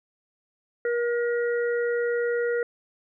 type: harmonic tone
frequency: 475.8 Hz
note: A#4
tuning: 35 cents sharp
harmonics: 1 / 3 / 4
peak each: -23 / -33 / -35 dBFS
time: 0.85-2.63 s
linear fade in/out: 2 ms
effects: none